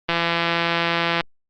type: click train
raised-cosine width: 0.3 ms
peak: -4 dBFS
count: 190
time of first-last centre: 0.09-1.208 s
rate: 169 Hz
effects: low-pass 5000 Hz 12 dB/octave + Opus 24 kbps